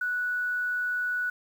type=tone with quantisation; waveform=sine; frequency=1475 Hz; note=F#6; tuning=6 cents flat; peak=-26 dBFS; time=0.01-1.3 s; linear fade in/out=5 ms; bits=9; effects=none